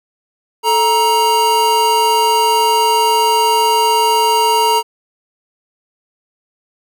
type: tone pair together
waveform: square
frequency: 438.1 / 941 Hz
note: A4 / A#5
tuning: -7 / +16 cents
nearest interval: octave + minor second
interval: 1323 cents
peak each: -18 / -12 dBFS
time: 0.63-4.83 s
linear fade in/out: 50 ms
effects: none